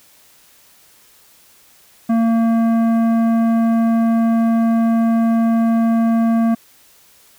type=tone with tanh clipping; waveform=sine; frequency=228.3 Hz; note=A#3; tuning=36 cents flat; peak=-14 dBFS; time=2.09-6.55 s; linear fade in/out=10 ms; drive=12 dB; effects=white hiss -50 dBFS RMS until 7.38 s